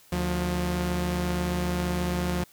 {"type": "tone pair together", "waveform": "sawtooth", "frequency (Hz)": [74.67, 177.6], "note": ["D2", "F3"], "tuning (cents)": [29, 29], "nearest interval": "octave + minor third", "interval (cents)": 1500, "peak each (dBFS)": [-26, -23], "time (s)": [0.12, 2.44], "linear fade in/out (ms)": 5, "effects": ["white hiss -56 dBFS RMS until 2.52 s"]}